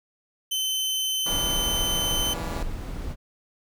sawtooth tone, 3064 Hz, G7, 40 cents flat, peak -21 dBFS, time 0.51-2.34 s, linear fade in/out 10 ms
10% pulse chord, E diminished seventh, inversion none, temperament just, 164.81 / 197.78 / 237.3 / 284.8 Hz, E3 / G3 / Bb3 / Db4, 0 / +16 / +31 / +47 cents, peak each -28 / -32 / -32 / -30 dBFS, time 1.26-2.63 s, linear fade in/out 2 ms
brown noise, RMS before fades -31 dBFS, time 1.28-3.16 s, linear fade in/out 50 ms
effects none

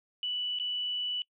sine tone with dropouts, 2964 Hz, F#7, 2 cents sharp, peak -30 dBFS, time 0.23-1.22 s, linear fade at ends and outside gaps 1 ms, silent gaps 0.588-0.598 s, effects noise-tail reverb RT60 0.1 s tail -24 dB re dry

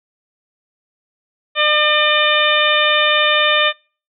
harmonic tone, 602 Hz, D5, 43 cents sharp, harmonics 1 / 2 / 3 / 4 / 5 / 6, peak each -19 / -19 / -19 / -19 / -19 / -19 dBFS, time 1.55-3.73 s, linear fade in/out 50 ms, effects noise-tail reverb RT60 0.4 s tail -26 dB re dry

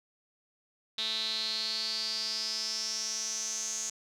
sawtooth tone with band-pass filter sweep, 220 Hz, A3, in tune, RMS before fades -34 dBFS, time 0.98-3.9 s, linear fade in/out 5 ms, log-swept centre 3800 to 6600 Hz, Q 9.1, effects none

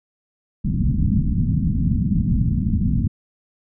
white low-pass noise, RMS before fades -19 dBFS, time 0.64-3.08 s, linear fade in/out 10 ms, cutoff 230 Hz, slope 48 dB/octave, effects none

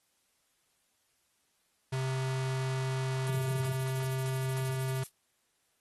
square tone, 131.6 Hz, C3, 10 cents sharp, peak -31 dBFS, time 1.92-5.04 s, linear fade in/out 10 ms
violet noise with tremolo, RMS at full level -40 dBFS, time 3.26-5.1 s, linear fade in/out 10 ms, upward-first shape square, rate 13 Hz, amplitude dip 80%
effects white hiss -74 dBFS RMS until 5.8 s + AAC 32 kbps

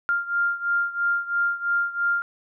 sine beating tone pair, 1396.9 / 1399.9 Hz, F6 / F6, 0 / +4 cents, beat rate 3 Hz, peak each -23 / -26 dBFS, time 0.09-2.22 s, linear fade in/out 0 ms, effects none

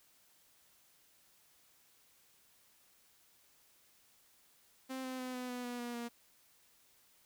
sawtooth tone with pitch steps, 261.8 / 258 / 254.3 / 250.7 / 247.1 / 243.6 / 240.1 / 236.6 Hz, C4 / C4 / C4 / B3 / B3 / B3 / B3 / A#3, +1 / -24 / -49 / +26 / +1 / -24 / -49 / +26 cents, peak -36 dBFS, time 4.89-6.09 s, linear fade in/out 20 ms, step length 150 ms, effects white hiss -68 dBFS RMS until 7.25 s

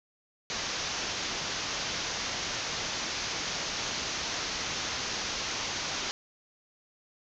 white low-pass noise, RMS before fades -34 dBFS, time 0.5-6.11 s, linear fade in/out 0 ms, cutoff 6600 Hz, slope 96 dB/octave, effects none

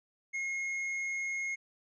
sine tone with hard clipping, 2155 Hz, C#7, 49 cents flat, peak -34 dBFS, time 0.33-1.56 s, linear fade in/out 20 ms, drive 5 dB, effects resampled to 16000 Hz

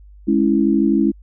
sine chord, C# minor, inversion second, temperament equal with one note detuned, 209.8 / 277.2 / 329.6 Hz, G#3 / C#4 / E4, +18 / 0 / 0 cents, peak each -17 dBFS, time 0.27-1.12 s, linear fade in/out 20 ms, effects added 50 Hz sine -40 dBFS peak until 1.22 s

